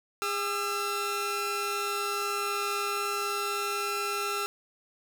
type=tone cluster; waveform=sawtooth; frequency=406.8 / 1220 / 1344 Hz; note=G#4 / D#6 / E6; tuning=-36 / -34 / +33 cents; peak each=-30 / -36 / -27 dBFS; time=0.22-4.46 s; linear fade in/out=0 ms; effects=none